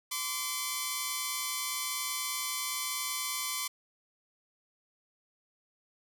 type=tone pair together; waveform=5% pulse; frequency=1029 / 1155 Hz; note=C6 / D6; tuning=-29 / -29 cents; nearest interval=major second; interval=200 cents; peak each=-23 dBFS; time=0.11-3.68 s; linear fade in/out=10 ms; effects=none